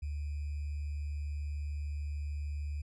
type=tone with sample-and-hold; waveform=sine; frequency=73.42 Hz; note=D2; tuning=in tune; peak=-34 dBFS; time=0.02-2.82 s; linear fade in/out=10 ms; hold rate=2450 Hz; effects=resampled to 22050 Hz